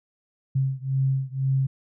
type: beating tone pair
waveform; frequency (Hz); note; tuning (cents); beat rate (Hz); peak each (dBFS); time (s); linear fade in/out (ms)
sine; 133.2 / 135.2; C3 / C#3; +31 / -43; 2; -24 / -25; 0.55-1.67; 10
effects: none